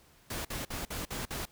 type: noise bursts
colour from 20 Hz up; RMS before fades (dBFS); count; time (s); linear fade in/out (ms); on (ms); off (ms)
pink; -37; 6; 0.3-1.455; 5; 150; 51
effects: pink hiss -62 dBFS RMS until 1.51 s